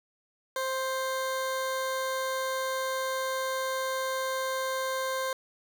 20% pulse tone, 525 Hz, C5, 6 cents sharp, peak -24 dBFS, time 0.56-5.33 s, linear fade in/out 2 ms, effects none

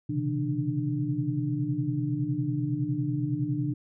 sine tone cluster, 123.3 / 133.2 / 144.9 / 164.9 / 298 Hz, B2 / C3 / D3 / E3 / D4, -2 / +31 / -23 / +1 / +25 cents, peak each -34 / -31 / -33 / -36 / -30 dBFS, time 0.09-3.74 s, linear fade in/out 10 ms, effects none

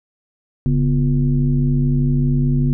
sine tone with frequency modulation, 140.9 Hz, C#3, 29 cents sharp, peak -13 dBFS, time 0.66-2.73 s, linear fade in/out 0 ms, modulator 105 Hz, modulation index 0.98, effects none

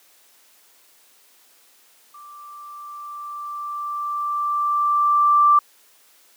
sine tone with level ramp, 1174.7 Hz, D6, in tune, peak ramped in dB -40 to -10 dBFS, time 2.14-5.59 s, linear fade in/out 5 ms, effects white hiss -55 dBFS RMS until 6.36 s + high-pass 300 Hz 12 dB/octave

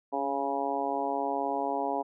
harmonic tone with a mistuned harmonic, 138.59 Hz, C#3, in tune, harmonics 2 / 3 / 4 / 5 / 6 / 7, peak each -36 / -36 / -36 / -33 / -33 / -36 dBFS, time 0.12-2.03 s, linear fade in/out 20 ms, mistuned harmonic 2, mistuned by +24 cents, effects none

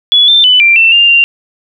sine tone with pitch steps, 3403 / 3567 / 2997 / 2363 / 2682 / 2798 / 2775 Hz, G#7 / A7 / F#7 / D7 / E7 / F7 / F7, +41 / +23 / +22 / +10 / +29 / +3 / -12 cents, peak -3 dBFS, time 0.12-1.24 s, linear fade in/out 0 ms, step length 160 ms, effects none

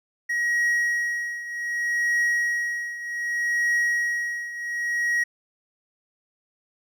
triangle tone with tremolo, 1900 Hz, A#6, 33 cents sharp, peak -17 dBFS, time 0.29-5.24 s, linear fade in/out 10 ms, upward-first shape triangle, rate 0.65 Hz, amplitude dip 80%, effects none

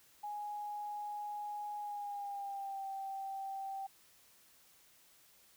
sine tone with pitch glide, 830.6 to 779.5 Hz, G#5 to G5, 0 to -10 cents, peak -39 dBFS, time 0.23-3.87 s, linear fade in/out 10 ms, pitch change -110 cents, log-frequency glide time 1.8-2.85 s, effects white hiss -65 dBFS RMS until 5.56 s

